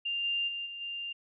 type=tone with level steps; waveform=sine; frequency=2794 Hz; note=F7; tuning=in tune; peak=-30 / -28 / -34 / -39 / -35 dBFS; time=0.05-1.13 s; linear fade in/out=10 ms; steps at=0.23 / 0.47 / 0.65 / 0.8 s; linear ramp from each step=20 ms; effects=none